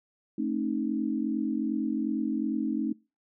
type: chord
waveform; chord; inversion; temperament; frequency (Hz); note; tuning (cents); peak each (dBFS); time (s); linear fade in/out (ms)
sine; A diminished; none; equal with one note detuned; 220 / 268.5 / 311.1; A3 / C4 / Eb4; 0 / +45 / 0; -31; 0.38-2.93; 5
effects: noise-tail reverb RT60 0.3 s tail -25 dB re dry